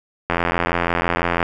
click train, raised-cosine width 0.5 ms, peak -3 dBFS, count 98, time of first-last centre 0.3-1.428 s, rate 86 Hz, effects none

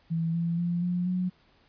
sine tone with pitch steps, 164.6 / 168.84 / 173.18 / 177.64 / 182.21 Hz, E3 / E3 / F3 / F3 / F#3, -2 / +42 / -14 / +30 / -26 cents, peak -25 dBFS, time 0.1-1.3 s, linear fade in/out 20 ms, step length 240 ms, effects pink hiss -63 dBFS RMS until 1.68 s + resampled to 11025 Hz

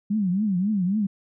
sine tone with vibrato, 196 Hz, G3, in tune, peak -20 dBFS, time 0.1-1.07 s, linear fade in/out 10 ms, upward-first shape triangle, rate 3.7 Hz, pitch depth 220 cents each way, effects none

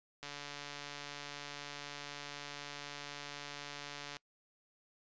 click train, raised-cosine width 0.2 ms, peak -27 dBFS, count 568, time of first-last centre 0.23-4.168 s, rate 144 Hz, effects noise-tail reverb RT60 0.1 s tail -24 dB re dry + resampled to 16000 Hz

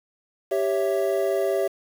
triangle chord, C# diminished, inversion second, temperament equal, 392 / 554.4 / 659.3 Hz, G4 / C#5 / E5, 0 / 0 / 0 cents, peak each -22 / -24 / -24 dBFS, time 0.51-1.68 s, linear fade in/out 10 ms, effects 7-bit

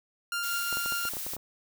sawtooth tone with tremolo, 1396.9 Hz, F6, in tune, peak -25 dBFS, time 0.32-1.09 s, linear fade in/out 2 ms, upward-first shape triangle, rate 5.4 Hz, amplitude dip 30%
blue noise, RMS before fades -36 dBFS, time 0.42-1.37 s, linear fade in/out 20 ms
clicks, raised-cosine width 1 ms, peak -26 dBFS, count 10, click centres 0.727 / 0.771 / 0.86 / 0.923 / 1.053 / 1.136 / 1.169 / 1.266 / 1.336 / 1.366 s
effects none

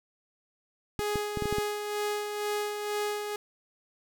sawtooth tone with tremolo, 416.4 Hz, G#4, 5 cents sharp, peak -24 dBFS, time 0.99-3.36 s, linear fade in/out 2 ms, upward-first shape sine, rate 2.1 Hz, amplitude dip 45%
clicks, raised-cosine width 3 ms, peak -19 dBFS, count 7, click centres 0.992 / 1.157 / 1.373 / 1.423 / 1.456 / 1.526 / 1.584 s
effects none

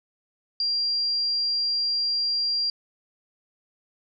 sine tone, 4760 Hz, D8, 22 cents sharp, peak -22 dBFS, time 0.6-2.7 s, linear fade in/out 2 ms, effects none

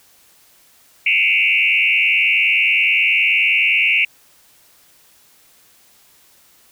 sine tone with frequency modulation, 2489 Hz, D#7, in tune, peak -12 dBFS, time 1.06-4.05 s, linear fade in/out 5 ms, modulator 89.5 Hz, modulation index 3.6, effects white hiss -52 dBFS RMS until 6.71 s

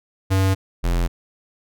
square tone pair in turn, 95.7 / 43.17 Hz, G2 / F1, -41 / -19 cents, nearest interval octave + major second, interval 1378 cents, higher first, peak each -16 / -18 dBFS, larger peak first, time 0.3-0.55 / 0.83-1.08 s, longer neither, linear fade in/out 20 ms, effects none

